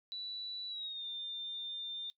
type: tone with pitch glide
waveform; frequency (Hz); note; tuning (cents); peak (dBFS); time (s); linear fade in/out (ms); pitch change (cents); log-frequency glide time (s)
sine; 3951 to 3602; B7 to A7; 0 to +40; -39; 0.12-2.1; 0; -160; 0.68-1.06
effects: noise-tail reverb RT60 0.1 s tail -17 dB re dry